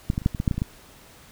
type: clicks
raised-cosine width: 5 ms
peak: -9 / -29 / -12 / -25 / -6 / -17 / -12 / -7 / -11 / -28 / -14 / -11 dBFS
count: 12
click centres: 0.101 / 0.135 / 0.179 / 0.218 / 0.261 / 0.348 / 0.401 / 0.478 / 0.512 / 0.543 / 0.58 / 0.619 s
effects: pink hiss -50 dBFS RMS until 1.31 s